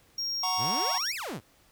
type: tone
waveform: triangle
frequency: 5580 Hz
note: F8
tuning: 2 cents flat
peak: -28 dBFS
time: 0.18-1.12 s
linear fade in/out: 5 ms
type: chord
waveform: square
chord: F# major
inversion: none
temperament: equal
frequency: 740 / 932.3 / 1108.7 Hz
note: F#5 / A#5 / C#6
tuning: 0 / 0 / 0 cents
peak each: -34 dBFS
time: 0.43-0.98 s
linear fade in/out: 5 ms
type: exponential two-way sweep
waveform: sawtooth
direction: up then down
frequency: 87.31 to 2700 to 87.31 Hz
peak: -30 dBFS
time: 0.57-1.41 s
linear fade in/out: 50 ms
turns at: 1.15 s
effects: pink hiss -62 dBFS RMS until 1.71 s